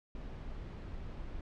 brown noise, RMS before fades -43 dBFS, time 0.15-1.41 s, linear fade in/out 2 ms, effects low-pass 4000 Hz 12 dB/octave

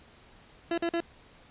30% pulse tone bursts, 338.1 Hz, E4, 44 cents sharp, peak -24 dBFS, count 3, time 0.71-1.004 s, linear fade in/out 2 ms, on 68 ms, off 45 ms, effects pink hiss -56 dBFS RMS until 1.5 s + resampled to 8000 Hz

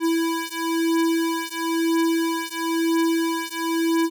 square beating tone pair, 329.6 / 330.6 Hz, E4 / E4, 0 / +5 cents, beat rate 1 Hz, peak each -24 dBFS, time 0-4.1 s, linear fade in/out 50 ms, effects none

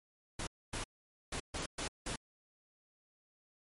pink noise bursts at uneven times, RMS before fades -39 dBFS, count 6, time 0.39-0.47 / 0.73-0.84 / 1.32-1.4 / 1.54-1.66 / 1.78-1.88 / 2.06-2.16 s, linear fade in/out 5 ms, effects MP3 48 kbps

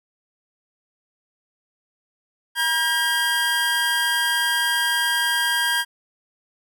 25% pulse tone pair together, 957.3 / 1610 Hz, A#5 / G6, +46 / +46 cents, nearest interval major sixth, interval 900 cents, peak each -22 / -16 dBFS, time 2.55-5.85 s, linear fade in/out 50 ms, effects none

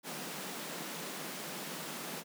pink high-pass noise, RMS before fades -42 dBFS, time 0.03-2.24 s, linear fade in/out 50 ms, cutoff 150 Hz, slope 96 dB/octave, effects none

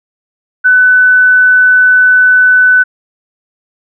sine tone, 1500 Hz, F#6, 23 cents sharp, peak -3 dBFS, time 0.64-2.84 s, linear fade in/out 20 ms, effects none

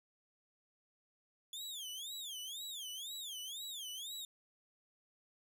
sawtooth tone with vibrato, 3400 Hz, G#7, 40 cents sharp, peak -40 dBFS, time 1.53-4.25 s, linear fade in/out 2 ms, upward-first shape sine, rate 2 Hz, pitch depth 240 cents each way, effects none

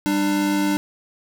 square tone pair together, 196 / 298.6 Hz, G3 / D4, 0 / +29 cents, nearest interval perfect fifth, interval 729 cents, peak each -25 / -20 dBFS, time 0.06-0.77 s, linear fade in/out 0 ms, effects none

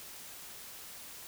silence, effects white hiss -48 dBFS RMS until 1.27 s

